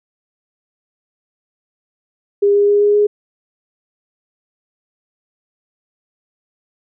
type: tone with pitch steps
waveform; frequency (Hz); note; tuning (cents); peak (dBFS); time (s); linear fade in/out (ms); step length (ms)
sine; 404.7 / 407.3 / 409.9 / 412.5 / 415.1; G#4 / G#4 / G#4 / G#4 / G#4; -45 / -34 / -23 / -12 / -1; -9; 2.42-3.07; 10; 130
effects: none